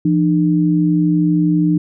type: tone pair together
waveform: sine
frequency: 169.97 / 302.4 Hz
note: F3 / D#4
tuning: -47 / -49 cents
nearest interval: minor seventh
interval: 998 cents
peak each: -14 dBFS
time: 0.05-1.78 s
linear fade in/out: 5 ms
effects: none